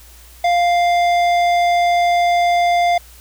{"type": "tone with tanh clipping", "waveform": "sine", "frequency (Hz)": 698.5, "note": "F5", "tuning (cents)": 0, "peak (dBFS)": -14, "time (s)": [0.44, 2.98], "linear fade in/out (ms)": 5, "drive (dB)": 14, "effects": ["added 59 Hz sine -42 dBFS peak until 3.2 s", "white hiss -45 dBFS RMS until 3.2 s"]}